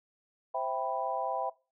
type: chord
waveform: sine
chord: C major seventh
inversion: none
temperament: equal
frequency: 523.3 / 659.3 / 784 / 987.8 Hz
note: C5 / E5 / G5 / B5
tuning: 0 / 0 / 0 / 0 cents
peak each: -38 / -34 / -34 / -36 dBFS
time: 0.54-1.5 s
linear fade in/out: 10 ms
effects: noise-tail reverb RT60 0.3 s tail -20 dB re dry